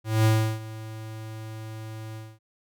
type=tone with ADSR envelope; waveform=square; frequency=110 Hz; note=A2; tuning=in tune; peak=-17 dBFS; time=0.04-2.39 s; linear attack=210 ms; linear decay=340 ms; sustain=-19 dB; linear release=230 ms; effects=none